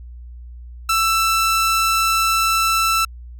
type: tone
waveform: sawtooth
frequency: 1329 Hz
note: E6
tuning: 14 cents sharp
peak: -11 dBFS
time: 0.89-3.05 s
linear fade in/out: 5 ms
effects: added 60 Hz sine -33 dBFS peak until 3.39 s + MP3 96 kbps